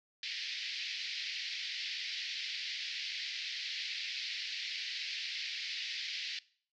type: band-pass noise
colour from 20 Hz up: white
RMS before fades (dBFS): -40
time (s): 0.23-6.39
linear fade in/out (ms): 2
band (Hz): 1900 to 5000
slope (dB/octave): 48
effects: noise-tail reverb RT60 0.5 s tail -21 dB re dry